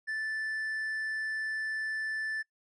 triangle tone, 1757 Hz, A6, 3 cents flat, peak -30 dBFS, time 0.07-2.43 s, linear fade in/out 20 ms, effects noise-tail reverb RT60 0.1 s tail -20 dB re dry + resampled to 22050 Hz

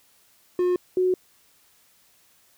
triangle / sine tone pair in turn, 359.2 / 367.8 Hz, F4 / F#4, +49 / -10 cents, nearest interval unison, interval 41 cents, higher second, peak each -17 / -18 dBFS, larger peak first, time 0.59-0.76 / 0.97-1.14 s, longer neither, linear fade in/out 2 ms, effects white hiss -60 dBFS RMS until 2.57 s

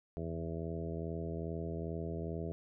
harmonic tone with a mistuned harmonic, 82.4 Hz, E2, in tune, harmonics 1 / 2 / 3 / 4 / 5 / 6 / 7 / 8, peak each -42 / -41 / -48 / -46 / -44 / -49 / -51 / -48 dBFS, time 0.17-2.52 s, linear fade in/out 0 ms, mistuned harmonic 1, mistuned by +47 cents, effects none

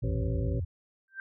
sine tone with vibrato, 99.9 Hz, G2, 33 cents sharp, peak -29 dBFS, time 0.02-0.65 s, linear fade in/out 10 ms, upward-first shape square, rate 7.7 Hz, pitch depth 280 cents each way
harmonic tone, 55 Hz, A1, in tune, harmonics 1 / 3 / 5 / 7 / 9 / 10, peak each -32 / -37 / -39 / -40 / -42 / -42 dBFS, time 0.03-0.6 s, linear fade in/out 10 ms
sine tone with exponential growth, 1568 Hz, G6, in tune, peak -32 dBFS, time 1.08-1.2 s, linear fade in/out 1 ms, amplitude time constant 24 ms
effects none

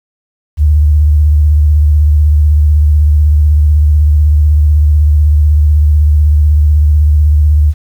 sine tone with vibrato, 74.9 Hz, D2, 35 cents sharp, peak -4 dBFS, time 0.57-7.74 s, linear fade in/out 50 ms, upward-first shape sine, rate 16 Hz, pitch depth 62 cents each way, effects 7-bit

